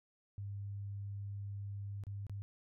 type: tone with dropouts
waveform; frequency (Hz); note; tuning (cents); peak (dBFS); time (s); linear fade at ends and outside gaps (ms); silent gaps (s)
sine; 100.4; G2; +42; -40; 0.38-2.42; 0; 2.037-2.068 / 2.267-2.296
effects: none